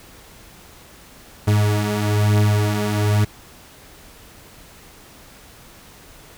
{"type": "beating tone pair", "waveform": "40% pulse", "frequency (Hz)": [103.83, 104.93], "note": ["G#2", "G#2"], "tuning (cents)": [0, 18], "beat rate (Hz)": 1.1, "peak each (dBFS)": [-20, -16], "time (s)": [1.47, 3.25], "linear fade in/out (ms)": 10, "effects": ["pink hiss -45 dBFS RMS until 6.37 s"]}